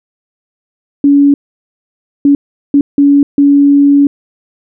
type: tone bursts at uneven times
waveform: sine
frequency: 283.5 Hz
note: C#4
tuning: 39 cents sharp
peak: -3 dBFS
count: 5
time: 1.04-1.34 / 2.25-2.35 / 2.74-2.81 / 2.98-3.23 / 3.38-4.07 s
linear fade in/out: 2 ms
effects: none